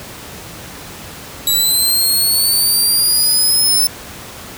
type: linear sweep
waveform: 15% pulse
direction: up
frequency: 3900 to 5300 Hz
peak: -5 dBFS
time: 1.47-3.87 s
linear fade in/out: 2 ms
effects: pink hiss -32 dBFS RMS until 4.57 s + high-pass 60 Hz 12 dB/octave